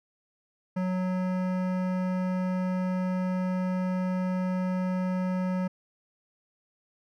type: tone with hard clipping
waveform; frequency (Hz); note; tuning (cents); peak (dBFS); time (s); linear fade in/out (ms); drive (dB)
sine; 184.2; F#3; -7; -28; 0.76-5.68; 10; 16
effects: none